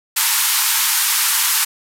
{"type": "band-pass noise", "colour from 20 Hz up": "white", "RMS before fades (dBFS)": -17, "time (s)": [0.16, 1.65], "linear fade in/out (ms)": 10, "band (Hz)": [840, 15000], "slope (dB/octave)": 96, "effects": []}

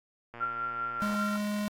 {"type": "click train", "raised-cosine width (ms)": 0.5, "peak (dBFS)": -29, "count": 97, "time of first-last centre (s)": [0.34, 1.154], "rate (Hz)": 118}
{"type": "tone with tremolo", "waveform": "sine", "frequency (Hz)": 1376, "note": "F6", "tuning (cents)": -26, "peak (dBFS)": -29, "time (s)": [0.4, 1.37], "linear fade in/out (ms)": 10, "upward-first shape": "triangle", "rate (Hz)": 5.2, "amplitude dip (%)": 50}
{"type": "tone", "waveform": "square", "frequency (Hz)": 207.7, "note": "G#3", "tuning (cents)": 0, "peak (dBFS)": -30, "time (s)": [1.02, 1.68], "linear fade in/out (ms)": 0}
{"effects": ["AAC 64 kbps"]}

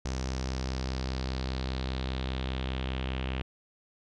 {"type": "tone with low-pass filter sweep", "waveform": "sawtooth", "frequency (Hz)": 65, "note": "C2", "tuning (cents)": -11, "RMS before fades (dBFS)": -33, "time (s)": [0.05, 3.42], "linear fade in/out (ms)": 5, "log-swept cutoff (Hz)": [6000, 2900], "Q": 3.4, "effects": []}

